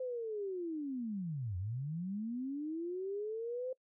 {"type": "linear two-way sweep", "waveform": "sine", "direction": "down then up", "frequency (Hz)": [520, 86.2, 520], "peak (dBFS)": -36, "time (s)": [0, 3.73], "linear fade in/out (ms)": 5, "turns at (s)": 1.57, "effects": ["noise-tail reverb RT60 0.1 s tail -22 dB re dry"]}